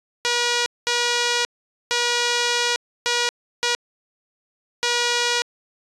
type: tone bursts at uneven times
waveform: 5% pulse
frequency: 480.7 Hz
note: B4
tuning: 47 cents flat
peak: -7 dBFS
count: 6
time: 0.25-0.66 / 0.87-1.45 / 1.91-2.76 / 3.06-3.29 / 3.63-3.75 / 4.83-5.42 s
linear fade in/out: 0 ms
effects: resampled to 24000 Hz